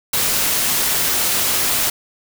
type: noise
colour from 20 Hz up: white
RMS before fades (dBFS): -18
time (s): 0.13-1.9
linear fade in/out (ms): 5
effects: none